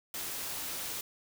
white noise, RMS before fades -38 dBFS, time 0.14-1.01 s, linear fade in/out 2 ms, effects none

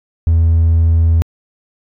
triangle tone, 82.41 Hz, E2, in tune, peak -5 dBFS, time 0.27-1.22 s, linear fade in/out 0 ms, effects tanh soft clip ceiling -3 dBFS

